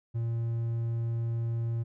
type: tone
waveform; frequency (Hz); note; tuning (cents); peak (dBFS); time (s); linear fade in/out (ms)
triangle; 115.8; A#2; -11; -26; 0.14-1.84; 20
effects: none

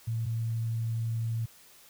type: tone pair in turn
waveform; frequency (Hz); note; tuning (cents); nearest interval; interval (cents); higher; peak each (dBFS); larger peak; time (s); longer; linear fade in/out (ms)
sine; 114 / 114; A#2 / A#2; -38 / -38; unison; 0; neither; -28; neither; 0.07-0.26 / 0.26-1.46; second; 10
effects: white hiss -56 dBFS RMS until 1.89 s

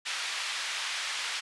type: band-pass noise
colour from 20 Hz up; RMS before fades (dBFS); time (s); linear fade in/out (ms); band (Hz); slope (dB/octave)
white; -34; 0.05-1.41; 20; 1300 to 3900; 12
effects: resampled to 24000 Hz

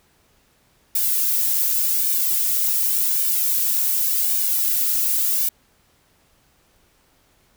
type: noise with flanger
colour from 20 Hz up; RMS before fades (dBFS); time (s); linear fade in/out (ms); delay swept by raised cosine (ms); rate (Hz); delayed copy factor
violet; -20; 0.95-5.49; 5; 1.5 to 2.6; 0.88; -1
effects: pink hiss -60 dBFS RMS until 7.56 s

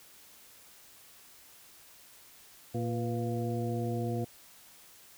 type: harmonic tone with a mistuned harmonic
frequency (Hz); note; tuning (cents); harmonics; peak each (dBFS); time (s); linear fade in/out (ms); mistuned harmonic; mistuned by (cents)
116.54; A#2; 0; 1 / 2 / 3 / 4 / 6; -33 / -36 / -38 / -39 / -41; 2.74-4.25; 10; 4; +79
effects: white hiss -56 dBFS RMS until 5.17 s

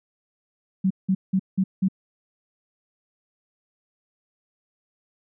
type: tone bursts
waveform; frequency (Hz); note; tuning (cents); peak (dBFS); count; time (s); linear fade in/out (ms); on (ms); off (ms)
sine; 189.9; F#3; +45; -17; 5; 0.84-1.885; 10; 65; 180
effects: none

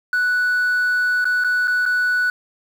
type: tone with dropouts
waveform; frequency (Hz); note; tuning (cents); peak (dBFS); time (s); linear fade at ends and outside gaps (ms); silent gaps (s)
sine; 1480; F#6; 0; -13; 0.13-2.3; 2; 1.244-1.253 / 1.439-1.445 / 1.674-1.679 / 1.855-1.861
effects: tanh soft clip ceiling -15 dBFS + 7-bit

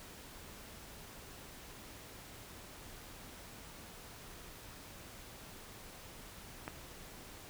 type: click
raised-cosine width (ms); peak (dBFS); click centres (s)
0.5; -25; 6.679
effects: pink hiss -52 dBFS RMS until 7.49 s

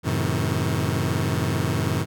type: chord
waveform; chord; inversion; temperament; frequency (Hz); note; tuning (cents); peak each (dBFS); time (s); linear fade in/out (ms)
sawtooth; F# diminished seventh; none; just; 92.5 / 111 / 133.2 / 159.84; F#2 / A2 / C3 / Eb3; 0 / +16 / +31 / +47; -23; 0.03-2.06; 50
effects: none

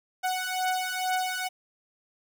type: beating tone pair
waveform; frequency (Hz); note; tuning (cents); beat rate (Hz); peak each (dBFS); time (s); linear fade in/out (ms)
sawtooth; 740 / 742.2; F#5 / F#5; 0 / +5; 2.2; -26; 0.23-1.49; 20
effects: none

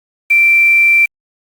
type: tone with quantisation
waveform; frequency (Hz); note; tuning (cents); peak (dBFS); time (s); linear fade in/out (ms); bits
sine; 2349; D7; 0; -6; 0.3-1.06; 10; 5
effects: Opus 48 kbps

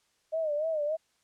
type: tone with vibrato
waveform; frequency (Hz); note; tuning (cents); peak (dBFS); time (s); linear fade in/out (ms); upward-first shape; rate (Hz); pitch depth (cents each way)
sine; 617; D#5; -15; -27; 0.32-0.97; 20; sine; 3.4; 97
effects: white hiss -71 dBFS RMS until 1.23 s + low-pass 8000 Hz 12 dB/octave

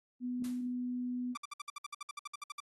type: tone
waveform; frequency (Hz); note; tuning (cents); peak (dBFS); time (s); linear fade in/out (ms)
sine; 247.8; B3; +6; -34; 0.2-1.36; 50
type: noise with exponential decay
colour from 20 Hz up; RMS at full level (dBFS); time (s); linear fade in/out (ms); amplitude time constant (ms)
white; -48; 0.44-0.73; 2; 63
type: tone bursts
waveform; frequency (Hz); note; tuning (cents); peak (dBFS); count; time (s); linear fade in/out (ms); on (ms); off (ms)
sawtooth; 1174.7; D6; 0; -36; 16; 1.35-2.603; 5; 23; 59
effects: AAC 32 kbps

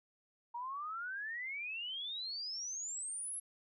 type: exponential sweep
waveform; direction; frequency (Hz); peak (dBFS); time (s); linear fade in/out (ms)
sine; up; 932 to 11175; -39; 0.54-3.4; 10
effects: none

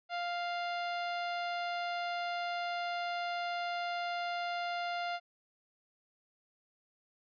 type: tone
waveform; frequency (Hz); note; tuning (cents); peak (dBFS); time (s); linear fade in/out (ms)
sawtooth; 698.5; F5; 0; -30; 0.09-5.2; 50
effects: resampled to 11025 Hz

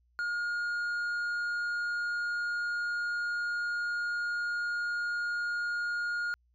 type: tone with tanh clipping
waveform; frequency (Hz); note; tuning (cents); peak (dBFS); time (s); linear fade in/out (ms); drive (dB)
sine; 1426; F6; +36; -31; 0.19-6.34; 0; 5
effects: added 60 Hz sine -66 dBFS peak until 6.54 s

